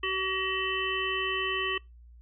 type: harmonic tone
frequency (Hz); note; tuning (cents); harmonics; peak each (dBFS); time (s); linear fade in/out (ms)
379.4; F#4; +43; 1 / 3 / 5 / 7 / 8; -34 / -34 / -34 / -34 / -34; 0.03-1.78; 5
effects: noise-tail reverb RT60 0.2 s tail -23 dB re dry + added 59 Hz sine -49 dBFS peak until 2.21 s